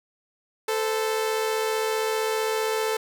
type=tone pair together; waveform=sawtooth; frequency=440 / 515.4 Hz; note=A4 / C5; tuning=0 / -26 cents; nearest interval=minor third; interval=274 cents; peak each=-20 / -28 dBFS; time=0.68-2.97 s; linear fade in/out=5 ms; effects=none

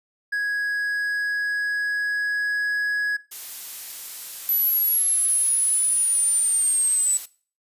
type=tone with pitch glide; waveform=triangle; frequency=1661.2 to 1671.8 Hz; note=G#6 to G#6; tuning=0 to +11 cents; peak=-20 dBFS; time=0.32-3.17 s; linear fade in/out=10 ms; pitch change=+11 cents; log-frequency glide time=0.55-2.91 s
type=noise; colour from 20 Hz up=blue; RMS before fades=-34 dBFS; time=3.31-7.26 s; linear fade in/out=10 ms
type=linear sweep; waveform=sine; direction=down; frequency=11990 to 7902 Hz; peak=-18 dBFS; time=4.49-7.17 s; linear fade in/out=0 ms
effects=noise-tail reverb RT60 0.4 s tail -19 dB re dry + resampled to 32000 Hz

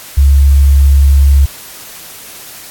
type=tone; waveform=sine; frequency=69.5 Hz; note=C#2; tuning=5 cents sharp; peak=-3 dBFS; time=0.17-1.46 s; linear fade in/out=10 ms; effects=white hiss -31 dBFS RMS until 2.7 s + AAC 64 kbps

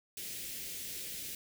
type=band-stop noise; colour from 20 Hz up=white; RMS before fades=-42 dBFS; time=0.17-1.35 s; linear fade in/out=2 ms; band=500 to 2000 Hz; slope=24 dB/octave; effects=none

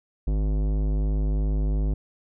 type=tone with tanh clipping; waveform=sine; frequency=51.4 Hz; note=G#1; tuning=17 cents flat; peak=-23 dBFS; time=0.27-1.94 s; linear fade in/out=5 ms; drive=17 dB; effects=none

